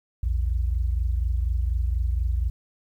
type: tone pair together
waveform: sine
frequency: 58.27 / 82.41 Hz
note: A#1 / E2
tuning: 0 / 0 cents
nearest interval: tritone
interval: 600 cents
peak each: -22 / -28 dBFS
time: 0.23-2.5 s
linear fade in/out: 5 ms
effects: 10-bit